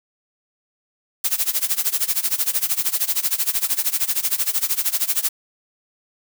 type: noise with tremolo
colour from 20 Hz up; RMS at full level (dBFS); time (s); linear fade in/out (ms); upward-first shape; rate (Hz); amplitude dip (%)
blue; -18; 1.24-5.29; 5; sine; 13; 90
effects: none